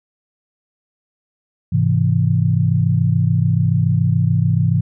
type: chord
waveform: sine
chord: Ab augmented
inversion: none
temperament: equal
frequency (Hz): 103.83 / 130.81 / 164.81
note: Ab2 / C3 / E3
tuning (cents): 0 / 0 / 0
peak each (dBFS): -17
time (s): 1.72-4.81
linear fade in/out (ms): 10
effects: none